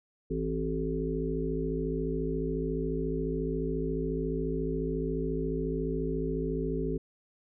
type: harmonic tone with a mistuned harmonic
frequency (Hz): 54.2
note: A1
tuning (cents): -25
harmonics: 1 / 3 / 5 / 7 / 8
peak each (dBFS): -35 / -35 / -35 / -35 / -35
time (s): 0.3-6.98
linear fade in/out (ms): 10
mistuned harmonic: 5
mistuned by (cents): -46
effects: none